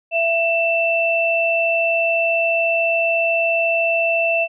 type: tone pair together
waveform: sine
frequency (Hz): 667.1 / 2666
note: E5 / E7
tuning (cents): +20 / +19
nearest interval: 2 octaves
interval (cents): 2399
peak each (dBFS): -18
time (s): 0.11-4.48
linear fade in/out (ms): 50
effects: none